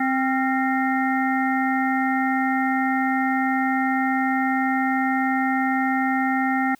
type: harmonic tone with a mistuned harmonic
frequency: 263.1 Hz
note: C4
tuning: 10 cents sharp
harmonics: 1 / 3 / 5 / 7 / 8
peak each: -22 / -24 / -29 / -27 / -33 dBFS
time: 0-6.75 s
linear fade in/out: 5 ms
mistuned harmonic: 5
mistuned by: +72 cents
effects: white hiss -58 dBFS RMS until 6.79 s